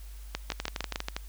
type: two click trains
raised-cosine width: 0.2 ms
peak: -13 / -14 dBFS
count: 5 / 9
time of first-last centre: 0.35-0.959 / 0.52-1.165 s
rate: 6.57 / 12.4 Hz
effects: added 50 Hz sine -41 dBFS peak until 1.28 s + white hiss -56 dBFS RMS until 1.28 s